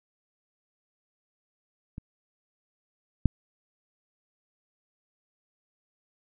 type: clicks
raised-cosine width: 5 ms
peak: -25 / -7 dBFS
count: 2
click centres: 1.981 / 3.257 s
effects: none